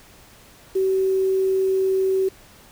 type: tone with quantisation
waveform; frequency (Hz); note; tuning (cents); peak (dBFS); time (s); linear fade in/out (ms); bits
sine; 381.1; G4; -49; -17; 0.75-2.29; 10; 7
effects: pink hiss -49 dBFS RMS until 2.71 s